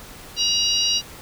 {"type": "harmonic tone with a mistuned harmonic", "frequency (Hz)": 947, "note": "A#5", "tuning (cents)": 27, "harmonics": [3, 4, 5, 6], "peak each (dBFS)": [-22, -23, -24, -25], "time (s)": [0.36, 1.02], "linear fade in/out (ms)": 50, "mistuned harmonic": 4, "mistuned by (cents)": 53, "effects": ["pink hiss -41 dBFS RMS until 1.21 s"]}